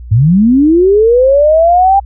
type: linear sweep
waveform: sine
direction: up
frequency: 98 to 802 Hz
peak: -4 dBFS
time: 0.11-2 s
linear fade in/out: 10 ms
effects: added 60 Hz sine -25 dBFS peak until 2.05 s